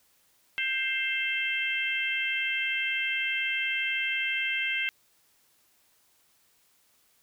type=harmonic tone with a mistuned harmonic; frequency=526 Hz; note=C5; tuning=9 cents sharp; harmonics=3 / 4 / 5 / 6; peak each=-34 / -30 / -31 / -35 dBFS; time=0.58-4.89 s; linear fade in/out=0 ms; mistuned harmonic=5; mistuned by=+22 cents; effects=white hiss -66 dBFS RMS until 7.22 s